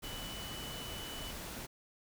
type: tone in noise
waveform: sine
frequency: 2975 Hz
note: F#7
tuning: 9 cents sharp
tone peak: -46 dBFS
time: 0.03-1.32 s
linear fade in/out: 20 ms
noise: pink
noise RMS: -44 dBFS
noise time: 0.02-1.67 s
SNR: -5 dB
effects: none